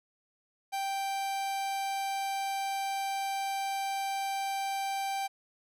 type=tone; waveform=45% pulse; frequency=784 Hz; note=G5; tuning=in tune; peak=-31 dBFS; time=0.72-5.28 s; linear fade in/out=20 ms; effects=resampled to 32000 Hz + 11-bit